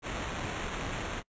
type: noise with sample-and-hold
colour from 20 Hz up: pink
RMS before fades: -36 dBFS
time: 0.02-1.23 s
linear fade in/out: 50 ms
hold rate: 4900 Hz
effects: noise-tail reverb RT60 0.1 s tail -26 dB re dry + resampled to 16000 Hz